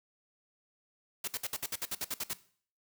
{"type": "noise bursts", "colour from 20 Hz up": "white", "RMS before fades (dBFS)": -35, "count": 12, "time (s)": [1.24, 2.334], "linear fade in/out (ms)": 5, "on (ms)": 38, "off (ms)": 58, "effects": ["noise-tail reverb RT60 0.5 s tail -17 dB re dry"]}